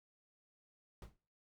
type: noise with exponential decay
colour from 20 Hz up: brown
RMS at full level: -43 dBFS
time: 1.02-1.17 s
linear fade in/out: 2 ms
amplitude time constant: 32 ms
effects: noise-tail reverb RT60 0.5 s tail -25 dB re dry